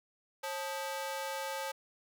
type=ring-modulated tone; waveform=sawtooth; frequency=708 Hz; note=F5; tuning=23 cents sharp; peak=-29 dBFS; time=0.43-1.72 s; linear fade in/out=10 ms; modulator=168 Hz; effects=none